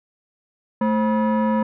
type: tone with frequency modulation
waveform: sine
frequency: 220 Hz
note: A3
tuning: in tune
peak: -15 dBFS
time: 0.81-1.63 s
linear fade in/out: 5 ms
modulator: 749 Hz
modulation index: 0.89
effects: tanh soft clip ceiling -14 dBFS